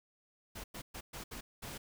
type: noise bursts at uneven times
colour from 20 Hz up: pink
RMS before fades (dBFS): -45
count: 6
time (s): 0.55-0.64 / 0.74-0.82 / 0.94-1.01 / 1.13-1.24 / 1.31-1.41 / 1.62-1.78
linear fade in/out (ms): 10
effects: none